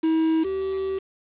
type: tone pair in turn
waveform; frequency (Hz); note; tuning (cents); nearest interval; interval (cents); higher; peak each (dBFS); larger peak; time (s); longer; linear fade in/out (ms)
triangle; 321 / 384.6; E4 / G4; -46 / -33; minor third; 313; second; -16 / -22; first; 0.03-0.44 / 0.44-0.99; second; 10
effects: resampled to 8000 Hz + 7-bit